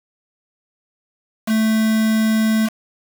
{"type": "tone with quantisation", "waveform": "triangle", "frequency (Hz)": 220, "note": "A3", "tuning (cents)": 0, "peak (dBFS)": -12, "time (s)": [1.46, 2.7], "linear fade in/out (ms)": 50, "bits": 4, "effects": []}